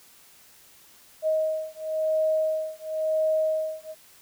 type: beating tone pair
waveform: sine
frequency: 628 / 628.96 Hz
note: D#5 / D#5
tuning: +16 / +19 cents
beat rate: 0.96 Hz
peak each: -26 dBFS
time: 1.22-3.95 s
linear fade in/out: 50 ms
effects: white hiss -54 dBFS RMS until 4.21 s